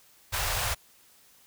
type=band-stop noise; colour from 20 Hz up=pink; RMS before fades=-29 dBFS; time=0.32-0.75 s; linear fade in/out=20 ms; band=110 to 580 Hz; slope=24 dB/octave; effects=white hiss -59 dBFS RMS until 1.46 s